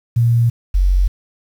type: tone pair in turn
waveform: sine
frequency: 117.7 / 46.16 Hz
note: A#2 / F#1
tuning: +17 / -3 cents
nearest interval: octave + major third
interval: 1620 cents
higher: first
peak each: -10 dBFS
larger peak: neither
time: 0.16-0.5 / 0.74-1.08 s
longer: neither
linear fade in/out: 10 ms
effects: 7-bit